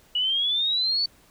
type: exponential sweep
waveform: sine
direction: up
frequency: 2911 to 4532 Hz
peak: -21 dBFS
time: 0.15-1.06 s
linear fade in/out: 5 ms
effects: pink hiss -57 dBFS RMS until 1.3 s